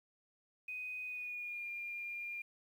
sine tone with pitch glide, 2498 to 2403 Hz, D#7 to D7, +6 to +39 cents, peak -40 dBFS, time 0.68-2.42 s, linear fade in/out 5 ms, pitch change -67 cents, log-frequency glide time 1.05-1.67 s, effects 11-bit

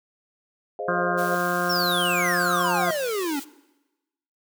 sine chord, F minor seventh, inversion first, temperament equal, 415.3 / 523.3 / 622.3 / 698.5 Hz, Ab4 / C5 / Eb5 / F5, 0 / 0 / 0 / 0 cents, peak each -33 dBFS, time 0.79-1.35 s, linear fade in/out 2 ms
harmonic tone, 176.7 Hz, F3, 21 cents sharp, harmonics 1 / 2 / 3 / 4 / 6 / 7 / 8 / 9, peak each -30 / -30 / -30 / -30 / -30 / -30 / -30 / -30 dBFS, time 0.88-2.91 s, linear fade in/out 5 ms
white high-pass noise, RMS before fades -39 dBFS, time 1.17-3.45 s, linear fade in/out 20 ms, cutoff 2200 Hz, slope 12 dB/octave
square exponential sweep, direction down, 5630 to 270 Hz, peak -25 dBFS, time 1.69-3.4 s, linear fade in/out 10 ms
effects noise-tail reverb RT60 1.0 s tail -19 dB re dry

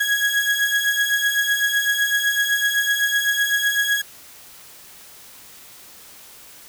35% pulse beating tone pair, 1654 / 1661.9 Hz, G#6 / G#6, -8 / +1 cents, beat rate 7.9 Hz, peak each -21 / -18 dBFS, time 0-4.02 s, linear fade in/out 10 ms, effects white hiss -44 dBFS RMS until 6.68 s

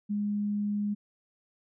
sine tone, 206.3 Hz, G#3, 11 cents flat, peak -27 dBFS, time 0.09-0.95 s, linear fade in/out 20 ms, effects none

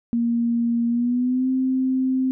sine tone with pitch glide, 234.6 to 260.3 Hz, A#3 to C4, +11 to -9 cents, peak -18 dBFS, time 0.13-2.31 s, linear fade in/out 0 ms, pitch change +180 cents, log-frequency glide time 0.88-1.49 s, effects none

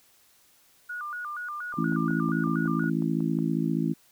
sine tone with vibrato, 1318.5 Hz, E6, in tune, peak -32 dBFS, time 0.89-2.9 s, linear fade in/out 10 ms, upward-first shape square, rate 4.2 Hz, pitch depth 170 cents each way
click train, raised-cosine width 1 ms, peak -32 dBFS, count 10, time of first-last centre 1.74-3.388 s, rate 5.46 Hz
harmonic tone, 55 Hz, A1, in tune, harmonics 3 / 4 / 5 / 6, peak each -28 / -29 / -29 / -32 dBFS, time 1.77-3.94 s, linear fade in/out 20 ms
effects white hiss -61 dBFS RMS until 4.11 s

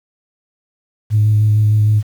sine tone with vibrato, 106.5 Hz, G#2, 44 cents sharp, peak -8 dBFS, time 1.1-2.03 s, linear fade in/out 50 ms, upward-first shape square, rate 6.5 Hz, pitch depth 12 cents each way, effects tanh soft clip ceiling -5 dBFS + 7-bit

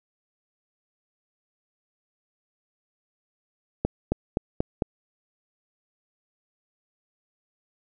accelerating click train, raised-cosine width 2 ms, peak -9 dBFS, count 5, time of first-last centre 3.85-4.822 s, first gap 270 ms, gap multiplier 0.93, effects none

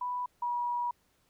sine tone pair in turn, 987.8 / 965.2 Hz, B5 / B5, 0 / -40 cents, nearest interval unison, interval 40 cents, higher first, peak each -31 / -29 dBFS, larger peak second, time 0.01-0.26 / 0.42-0.91 s, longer second, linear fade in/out 5 ms, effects pink hiss -71 dBFS RMS until 1.29 s

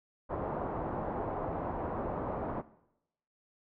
white low-pass noise, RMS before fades -36 dBFS, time 0.29-2.62 s, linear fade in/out 20 ms, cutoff 930 Hz, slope 24 dB/octave, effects noise-tail reverb RT60 0.8 s tail -17 dB re dry

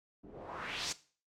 white noise with low-pass filter sweep, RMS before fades -42 dBFS, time 0.23-0.93 s, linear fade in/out 10 ms, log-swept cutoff 240 to 6800 Hz, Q 2.1, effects noise-tail reverb RT60 0.4 s tail -17 dB re dry

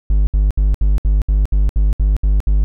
triangle tone bursts, 50.5 Hz, G#1, 48 cents flat, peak -8 dBFS, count 11, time 0.1-2.64 s, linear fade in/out 0 ms, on 170 ms, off 67 ms, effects none

